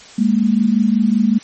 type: tone pair together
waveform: sine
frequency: 205.5 / 230.8 Hz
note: G#3 / A#3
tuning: -18 / -17 cents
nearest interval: major second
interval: 201 cents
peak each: -14 dBFS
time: 0.18-1.39 s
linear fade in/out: 10 ms
effects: white hiss -40 dBFS RMS until 1.43 s + MP3 32 kbps